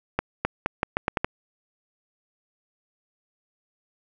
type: accelerating click train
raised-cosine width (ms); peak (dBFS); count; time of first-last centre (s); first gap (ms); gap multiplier
0.5; -7; 8; 0.19-1.245; 260; 0.81
effects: none